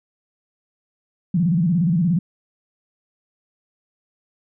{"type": "tone with vibrato", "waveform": "sine", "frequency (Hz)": 170.7, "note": "F3", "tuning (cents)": -39, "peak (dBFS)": -15, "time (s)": [1.34, 2.19], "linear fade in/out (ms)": 5, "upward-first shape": "square", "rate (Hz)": 17, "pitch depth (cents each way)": 140, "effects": []}